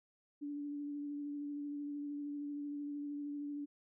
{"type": "tone with vibrato", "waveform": "sine", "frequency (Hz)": 289.6, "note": "D4", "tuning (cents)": -24, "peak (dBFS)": -39, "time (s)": [0.41, 3.66], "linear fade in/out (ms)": 20, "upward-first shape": "sine", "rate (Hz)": 13, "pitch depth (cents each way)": 16, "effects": []}